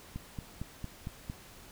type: click train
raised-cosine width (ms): 5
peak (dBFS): -25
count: 6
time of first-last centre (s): 0.16-1.299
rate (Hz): 4.39
effects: pink hiss -53 dBFS RMS until 1.71 s